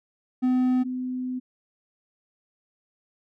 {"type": "tone pair in turn", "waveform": ["triangle", "sine"], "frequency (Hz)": [253.7, 253.7], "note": ["B3", "B3"], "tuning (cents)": [47, 47], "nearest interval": "unison", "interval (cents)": 0, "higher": "neither", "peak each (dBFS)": [-17, -27], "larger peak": "first", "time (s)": [[0.42, 0.84], [0.84, 1.4]], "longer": "second", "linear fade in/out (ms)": 20, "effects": []}